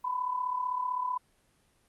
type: tone with amplitude modulation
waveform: sine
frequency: 1000 Hz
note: B5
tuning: 21 cents sharp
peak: -26 dBFS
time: 0.04-1.18 s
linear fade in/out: 10 ms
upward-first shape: sine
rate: 35.7 Hz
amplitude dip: 65%
effects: pink hiss -68 dBFS RMS until 1.88 s + Opus 32 kbps